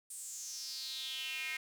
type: tone with high-pass filter sweep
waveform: square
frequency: 143 Hz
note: D3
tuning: 46 cents flat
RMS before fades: -42 dBFS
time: 0.1-1.57 s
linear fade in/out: 5 ms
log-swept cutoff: 8900 to 2100 Hz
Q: 5.4
effects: none